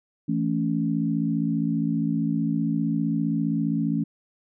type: chord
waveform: sine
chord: A major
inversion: second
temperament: equal with one note detuned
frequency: 164.81 / 220 / 279.6 Hz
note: E3 / A3 / C#4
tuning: 0 / 0 / +15 cents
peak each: -26 dBFS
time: 0.28-4.04 s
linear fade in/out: 10 ms
effects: none